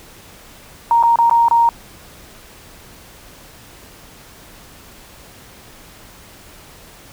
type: tone with dropouts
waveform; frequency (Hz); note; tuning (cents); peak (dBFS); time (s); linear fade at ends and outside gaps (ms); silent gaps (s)
sine; 932.3; A#5; 0; -9; 0.91-1.69; 1; 1.027-1.035 / 1.158-1.187 / 1.297-1.311 / 1.484-1.511
effects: pink hiss -42 dBFS RMS until 7.12 s